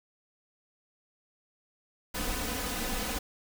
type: noise with comb filter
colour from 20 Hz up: pink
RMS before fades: -33 dBFS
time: 2.14-3.19 s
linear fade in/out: 10 ms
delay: 4 ms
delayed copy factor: +0.85
effects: none